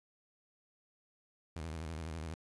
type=tone with vibrato; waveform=sawtooth; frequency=80.2 Hz; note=E2; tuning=47 cents flat; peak=-36 dBFS; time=1.56-2.34 s; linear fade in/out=0 ms; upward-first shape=square; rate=12 Hz; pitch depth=86 cents each way; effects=resampled to 24000 Hz + 11-bit